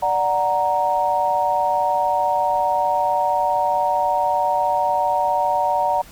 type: chord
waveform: sine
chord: D augmented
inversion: none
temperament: equal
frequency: 587.3 / 740 / 932.3 Hz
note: D5 / F#5 / A#5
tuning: 0 / 0 / 0 cents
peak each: -23 / -20 / -19 dBFS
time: 0.02-6.02 s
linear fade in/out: 10 ms
effects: pink hiss -44 dBFS RMS until 6.11 s + MP3 96 kbps